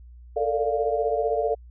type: chord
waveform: sine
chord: Bb major seventh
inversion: third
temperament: equal with one note detuned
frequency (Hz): 440 / 455.5 / 587.3 / 698.5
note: A4 / Bb4 / D5 / F5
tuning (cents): 0 / -40 / 0 / 0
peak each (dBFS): -27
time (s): 0.36-1.55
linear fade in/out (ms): 10
effects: added 60 Hz sine -43 dBFS peak until 1.7 s